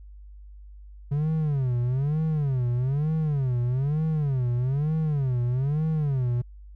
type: tone with vibrato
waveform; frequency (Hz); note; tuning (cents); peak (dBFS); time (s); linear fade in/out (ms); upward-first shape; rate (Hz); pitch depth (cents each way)
triangle; 138.59; C#3; 0; -20; 1.11-6.42; 10; sine; 1.1; 240
effects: added 50 Hz sine -42 dBFS peak until 6.75 s